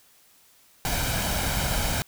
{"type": "noise with comb filter", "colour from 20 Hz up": "pink", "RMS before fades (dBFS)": -26, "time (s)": [0.85, 2.02], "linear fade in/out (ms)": 0, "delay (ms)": 1.3, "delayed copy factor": 0.55, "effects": ["white hiss -58 dBFS RMS until 2.07 s"]}